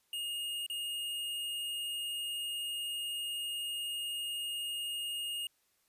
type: tone with dropouts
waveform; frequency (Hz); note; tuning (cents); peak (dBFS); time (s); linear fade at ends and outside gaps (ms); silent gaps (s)
square; 2848; F7; +33; -36; 0.13-5.47; 2; 0.664-0.699
effects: white hiss -74 dBFS RMS until 5.88 s + resampled to 32000 Hz